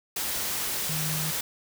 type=tone in noise; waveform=sine; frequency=155.56 Hz; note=D#3; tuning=in tune; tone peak=-31 dBFS; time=0.89-1.31 s; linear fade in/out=5 ms; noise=white; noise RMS=-30 dBFS; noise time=0.16-1.41 s; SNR=-4 dB; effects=none